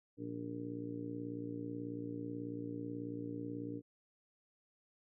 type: harmonic tone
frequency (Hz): 58.27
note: A#1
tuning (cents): 0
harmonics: 2 / 3 / 4 / 5 / 6 / 7 / 8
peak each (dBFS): -48 / -52 / -53 / -42 / -54 / -54 / -49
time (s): 0.17-3.82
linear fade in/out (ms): 50
effects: none